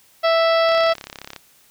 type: harmonic tone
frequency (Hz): 659.3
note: E5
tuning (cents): 0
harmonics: 1 / 2 / 3 / 4 / 5 / 6 / 7 / 8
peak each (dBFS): -15 / -21 / -26 / -31 / -29 / -34 / -31 / -33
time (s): 0.23-0.94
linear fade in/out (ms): 20
type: click train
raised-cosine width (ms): 0.2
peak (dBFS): -16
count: 24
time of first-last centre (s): 0.69-1.363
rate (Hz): 34.2
effects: white hiss -54 dBFS RMS until 1.7 s